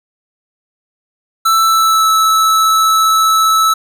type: tone with pitch glide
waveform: square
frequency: 1325 to 1307.5 Hz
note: E6 to E6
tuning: +9 to -15 cents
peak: -9 dBFS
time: 1.45-3.74 s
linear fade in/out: 10 ms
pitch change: -24 cents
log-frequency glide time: 1.65-2.08 s
effects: none